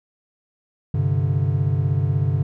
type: chord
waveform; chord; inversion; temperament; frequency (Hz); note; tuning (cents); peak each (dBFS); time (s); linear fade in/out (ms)
triangle; G suspended fourth; none; just; 98 / 130.67 / 147; G2 / C3 / D3; 0 / -2 / +2; -20; 0.94-2.43; 5
effects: none